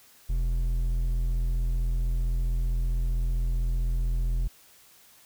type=tone with hard clipping; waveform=sine; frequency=42.23 Hz; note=E1; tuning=43 cents sharp; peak=-25 dBFS; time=0.29-4.48 s; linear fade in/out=10 ms; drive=6 dB; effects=white hiss -56 dBFS RMS until 5.25 s